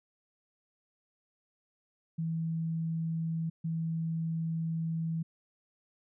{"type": "tone bursts at uneven times", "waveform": "sine", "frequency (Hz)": 163.2, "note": "E3", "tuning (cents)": -17, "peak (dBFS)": -30, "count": 2, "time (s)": [[2.18, 3.5], [3.64, 5.23]], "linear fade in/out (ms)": 10, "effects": []}